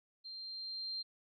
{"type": "tone with level ramp", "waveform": "sine", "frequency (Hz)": 4170, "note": "C8", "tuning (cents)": -7, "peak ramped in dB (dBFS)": [-45, -37], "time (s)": [0.24, 1.03], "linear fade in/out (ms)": 20, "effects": []}